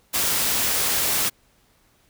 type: noise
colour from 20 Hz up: white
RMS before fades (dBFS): -22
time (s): 0.13-1.3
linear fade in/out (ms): 20
effects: pink hiss -61 dBFS RMS until 2.09 s